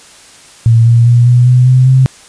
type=tone with pitch steps; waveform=sine; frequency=114.8 / 117.35 / 119.95 / 122.61 / 125.33 / 128.12 / 130.96 Hz; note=A#2 / A#2 / A#2 / B2 / B2 / C3 / C3; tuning=-26 / +12 / +50 / -12 / +26 / -36 / +2 cents; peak=-3 dBFS; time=0.66-2.06 s; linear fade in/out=0 ms; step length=200 ms; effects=white hiss -38 dBFS RMS until 2.28 s + resampled to 22050 Hz